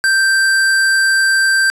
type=tone; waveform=square; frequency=1568 Hz; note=G6; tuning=in tune; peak=-11 dBFS; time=0.04-1.7 s; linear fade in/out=0 ms; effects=resampled to 24000 Hz + 8-bit